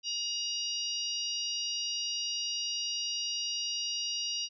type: harmonic tone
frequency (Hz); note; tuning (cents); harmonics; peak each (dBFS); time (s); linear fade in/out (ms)
950; A#5; +33; 3 / 4 / 5 / 6; -35 / -42 / -37 / -38; 0.03-4.49; 50
effects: none